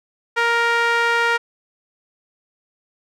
sawtooth tone with band-pass filter, 467.7 Hz, A#4, 6 cents sharp, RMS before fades -18 dBFS, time 0.36-1.38 s, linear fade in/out 20 ms, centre 1600 Hz, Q 1.6, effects none

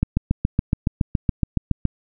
click train, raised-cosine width 5 ms, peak -5 dBFS, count 14, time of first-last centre 0.03-1.853 s, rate 7.13 Hz, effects none

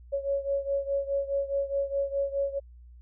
sine beating tone pair, 554.4 / 559.2 Hz, C#5 / C#5, 0 / +15 cents, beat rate 4.8 Hz, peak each -28 / -31 dBFS, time 0.12-2.6 s, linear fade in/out 20 ms, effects added 60 Hz sine -47 dBFS peak until 3.01 s

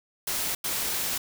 white noise bursts at uneven times, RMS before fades -29 dBFS, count 2, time 0.27-0.55 / 0.64-1.18 s, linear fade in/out 5 ms, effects none

